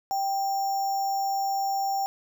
sine tone with sample-and-hold, 784 Hz, G5, in tune, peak -24 dBFS, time 0.11-2.06 s, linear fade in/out 0 ms, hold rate 6300 Hz, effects none

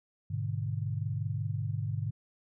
sine chord, G# diminished, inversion none, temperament just, 103.83 / 124.59 / 149.51 Hz, G#2 / B2 / D3, 0 / +16 / +31 cents, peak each -33 / -36 / -36 dBFS, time 0.3-2.11 s, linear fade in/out 10 ms, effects none

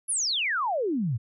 sine exponential sweep, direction down, 11310 to 103.83 Hz, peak -24 dBFS, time 0.08-1.18 s, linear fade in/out 20 ms, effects none

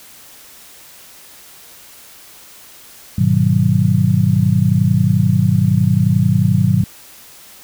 sine chord, G# minor seventh, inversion none, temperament just, 103.83 / 124.59 / 155.74 / 186.89 Hz, G#2 / B2 / D#3 / F#3, 0 / +16 / +2 / +18 cents, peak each -16 dBFS, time 3.18-6.84 s, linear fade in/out 5 ms, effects white hiss -41 dBFS RMS until 7.63 s

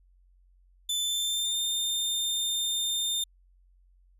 sawtooth tone with pitch glide, 3520 to 3617 Hz, A7 to A7, 0 to +47 cents, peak -24 dBFS, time 0.89-3.24 s, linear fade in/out 5 ms, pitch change +47 cents, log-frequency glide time 1-1.59 s, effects added 45 Hz sine -58 dBFS peak until 4.19 s + resampled to 32000 Hz

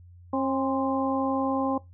harmonic tone with a mistuned harmonic, 268.9 Hz, C4, 47 cents sharp, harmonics 1 / 2 / 3 / 4, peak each -26 / -29 / -31 / -32 dBFS, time 0.33-1.78 s, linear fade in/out 5 ms, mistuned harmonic 4, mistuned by -51 cents, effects noise-tail reverb RT60 0.2 s tail -20 dB re dry + added 88 Hz sine -47 dBFS peak until 1.93 s

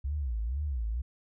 sine tone with vibrato, 63.7 Hz, C2, 46 cents flat, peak -29 dBFS, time 0.04-1.02 s, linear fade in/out 10 ms, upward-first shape sine, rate 2.1 Hz, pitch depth 290 cents each way, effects none

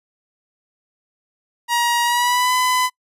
sawtooth tone with pitch glide, 950 to 1006.5 Hz, A#5 to B5, +33 to +33 cents, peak -12 dBFS, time 1.68-2.9 s, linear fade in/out 50 ms, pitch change +100 cents, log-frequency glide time 2.04-2.53 s, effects noise-tail reverb RT60 0.1 s tail -25 dB re dry + resampled to 32000 Hz

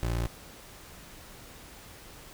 25% pulse tone, 58.27 Hz, A#1, in tune, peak -24 dBFS, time 0.03-0.27 s, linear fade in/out 0 ms, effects pink hiss -49 dBFS RMS until 2.33 s

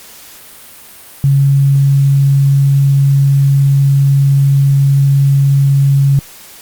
sine tone, 138.59 Hz, C#3, in tune, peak -6 dBFS, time 1.24-6.19 s, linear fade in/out 0 ms, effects white hiss -36 dBFS RMS until 6.61 s + Opus 48 kbps

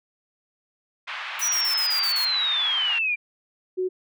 white band-pass noise, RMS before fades -33 dBFS, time 1.07-2.99 s, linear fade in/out 10 ms, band 880 to 2900 Hz, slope 24 dB/octave
blue noise bursts, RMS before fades -34 dBFS, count 7, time 1.39-2.252 s, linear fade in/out 5 ms, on 94 ms, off 34 ms
sine linear sweep, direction down, 5930 to 2349 Hz, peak -21 dBFS, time 1.41-3.16 s, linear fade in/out 20 ms
sine tone, 370 Hz, F#4, in tune, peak -22 dBFS, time 3.77-3.89 s, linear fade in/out 20 ms
effects none

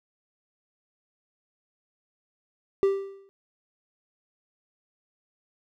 triangle tone with exponential decay, 392.1 Hz, G4, in tune, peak -14 dBFS, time 2.83-3.29 s, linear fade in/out 0 ms, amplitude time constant 100 ms, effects none

